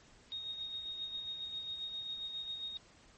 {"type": "tone with tremolo", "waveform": "sine", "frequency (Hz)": 3729, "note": "A#7", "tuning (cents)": 0, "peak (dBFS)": -37, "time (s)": [0.32, 2.77], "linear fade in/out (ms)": 0, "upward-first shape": "sine", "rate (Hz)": 7.4, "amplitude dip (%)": 45, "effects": ["pink hiss -62 dBFS RMS until 3.17 s", "MP3 32 kbps"]}